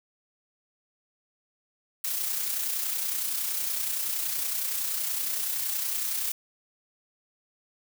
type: noise with amplitude modulation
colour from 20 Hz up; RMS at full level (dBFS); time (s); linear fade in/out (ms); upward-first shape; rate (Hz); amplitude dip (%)
blue; -28; 2.04-6.32; 5; sine; 30.7; 40
effects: none